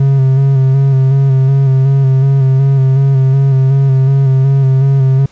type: tone with vibrato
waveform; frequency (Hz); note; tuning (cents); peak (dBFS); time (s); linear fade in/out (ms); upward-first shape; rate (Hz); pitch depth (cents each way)
triangle; 134.8; C#3; -48; -4; 0-5.26; 5; square; 2.7; 27
effects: pink hiss -46 dBFS RMS until 5.31 s + resampled to 16000 Hz